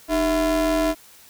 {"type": "ring-modulated tone", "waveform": "square", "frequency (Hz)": 174.61, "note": "F3", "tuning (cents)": 0, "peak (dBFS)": -16, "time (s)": [0.08, 0.95], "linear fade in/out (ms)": 50, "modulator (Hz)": 481, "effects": ["white hiss -49 dBFS RMS until 1.29 s"]}